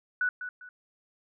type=tone with echo; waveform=sine; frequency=1480 Hz; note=F#6; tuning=in tune; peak=-24 dBFS; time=0.21-0.29 s; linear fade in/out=2 ms; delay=200 ms; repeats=2; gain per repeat=-10 dB; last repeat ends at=0.69 s; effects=none